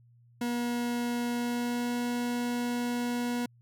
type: tone with pitch glide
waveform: 40% pulse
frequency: 240 to 241.9 Hz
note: B3 to B3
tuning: -49 to -36 cents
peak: -28 dBFS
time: 0.41-3.46 s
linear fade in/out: 5 ms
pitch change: +13 cents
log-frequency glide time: 1.3-1.96 s
effects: added 119 Hz sine -57 dBFS peak until 3.61 s